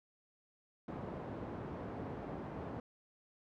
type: band-pass noise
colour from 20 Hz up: pink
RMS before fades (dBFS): -44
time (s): 0.88-2.8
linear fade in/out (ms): 2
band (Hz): 100 to 860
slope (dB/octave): 12
effects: none